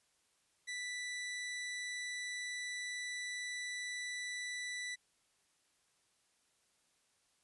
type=tone; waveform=sawtooth; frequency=1975.5 Hz; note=B6; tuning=in tune; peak=-36 dBFS; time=0.67-4.96 s; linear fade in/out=20 ms; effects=white hiss -75 dBFS RMS until 7.43 s + resampled to 24000 Hz